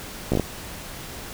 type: slowing click train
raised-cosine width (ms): 2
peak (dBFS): -8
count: 5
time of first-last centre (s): 0.32-0.397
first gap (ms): 15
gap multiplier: 1.17
effects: pink hiss -37 dBFS RMS until 1.33 s